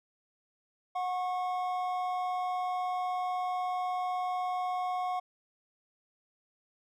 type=tone pair together; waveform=triangle; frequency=730 / 1093.8 Hz; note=F#5 / C#6; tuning=-24 / -23 cents; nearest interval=perfect fifth; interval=701 cents; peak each=-29 / -35 dBFS; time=0.95-5.2 s; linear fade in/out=10 ms; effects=none